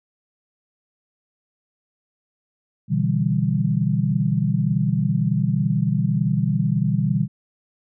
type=chord; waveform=sine; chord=E minor seventh; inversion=second; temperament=equal; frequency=123.47 / 146.83 / 164.81 / 196 Hz; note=B2 / D3 / E3 / G3; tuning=0 / 0 / 0 / 0 cents; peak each=-23 dBFS; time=2.88-7.28 s; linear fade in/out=50 ms; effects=none